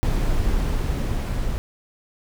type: noise with level ramp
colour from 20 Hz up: brown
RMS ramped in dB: -20 to -24 dBFS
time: 0.03-1.58 s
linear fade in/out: 0 ms
effects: none